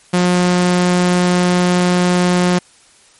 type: tone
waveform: sawtooth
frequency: 178.9 Hz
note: F3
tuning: 42 cents sharp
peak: -7 dBFS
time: 0.13-2.59 s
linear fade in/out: 10 ms
effects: white hiss -48 dBFS RMS until 3.19 s + MP3 48 kbps